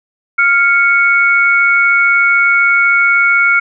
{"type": "tone pair together", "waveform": "sine", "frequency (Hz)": [1396.9, 2216], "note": ["F6", "C#7"], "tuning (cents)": [0, -1], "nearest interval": "minor sixth", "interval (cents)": 799, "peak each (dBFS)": -10, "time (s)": [0.38, 3.6], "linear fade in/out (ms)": 10, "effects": []}